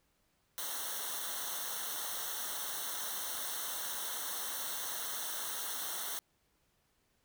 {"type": "noise with comb filter", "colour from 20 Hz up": "white", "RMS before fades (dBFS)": -39, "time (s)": [0.58, 6.19], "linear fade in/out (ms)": 0, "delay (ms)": 0.41, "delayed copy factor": -1, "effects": ["pink hiss -75 dBFS RMS until 7.24 s"]}